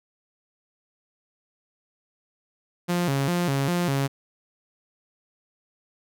sawtooth tone with vibrato, 155.56 Hz, D#3, in tune, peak -18 dBFS, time 2.88-4.08 s, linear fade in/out 20 ms, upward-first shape square, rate 2.5 Hz, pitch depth 210 cents each way, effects none

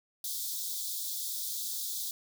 white high-pass noise, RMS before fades -36 dBFS, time 0.24-2.11 s, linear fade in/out 2 ms, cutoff 3400 Hz, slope 96 dB/octave, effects none

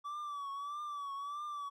triangle tone with vibrato, 1151 Hz, D6, 35 cents flat, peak -37 dBFS, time 0.04-1.7 s, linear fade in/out 20 ms, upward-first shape triangle, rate 1.6 Hz, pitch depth 77 cents each way, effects none

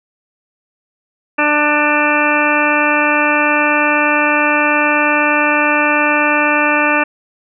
harmonic tone, 296.8 Hz, D4, 18 cents sharp, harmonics 1 / 2 / 3 / 4 / 5 / 6 / 8 / 9, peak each -19 / -19 / -19 / -19 / -19 / -19 / -19 / -19 dBFS, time 1.38-7.04 s, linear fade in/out 10 ms, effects none

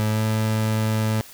30% pulse tone with pitch glide, 107.8 to 109.37 Hz, A2 to A2, -35 to -10 cents, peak -17 dBFS, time 0-1.21 s, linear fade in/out 0 ms, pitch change +25 cents, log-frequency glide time 0.11-0.21 s, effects white hiss -44 dBFS RMS until 1.33 s

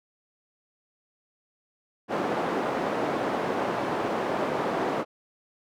white band-pass noise, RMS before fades -28 dBFS, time 2.08-5.05 s, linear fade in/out 50 ms, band 230 to 750 Hz, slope 12 dB/octave, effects none

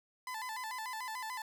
30% pulse tone with vibrato, 943 Hz, A#5, 20 cents sharp, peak -36 dBFS, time 0.27-1.42 s, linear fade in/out 2 ms, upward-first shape square, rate 6.8 Hz, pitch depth 120 cents each way, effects none

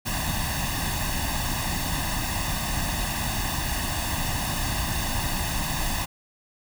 pink noise with comb filter, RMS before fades -27 dBFS, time 0.05-6.06 s, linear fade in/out 20 ms, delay 1.1 ms, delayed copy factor +0.8, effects none

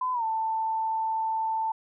sine tone with pitch glide, 1014 to 887.9 Hz, B5 to A5, +45 to +15 cents, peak -25 dBFS, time 0.01-1.72 s, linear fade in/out 5 ms, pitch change -230 cents, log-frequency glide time 0.13-0.24 s, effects none

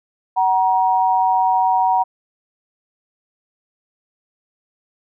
sine tone pair together, 750.8 / 946 Hz, F#5 / A#5, +25 / +25 cents, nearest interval major third, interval 400 cents, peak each -16 dBFS, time 0.36-2.04 s, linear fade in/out 20 ms, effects none

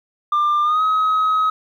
sine tone with pitch glide, 1193 to 1271.3 Hz, D6 to D#6, +27 to +37 cents, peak -12 dBFS, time 0.32-1.5 s, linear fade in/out 5 ms, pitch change +110 cents, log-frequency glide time 0.63-0.82 s, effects tanh soft clip ceiling -13 dBFS + 9-bit

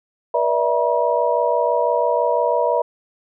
sine tone cluster, 482.2 / 586 / 652 / 959 Hz, B4 / D5 / E5 / A#5, -41 / -4 / -19 / +49 cents, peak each -21 dBFS, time 0.34-2.82 s, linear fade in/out 5 ms, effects none

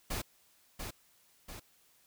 pink noise with echo, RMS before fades -36 dBFS, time 0.1-0.22 s, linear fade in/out 10 ms, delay 690 ms, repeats 2, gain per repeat -5 dB, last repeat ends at 1.6 s, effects white hiss -67 dBFS RMS until 2.06 s

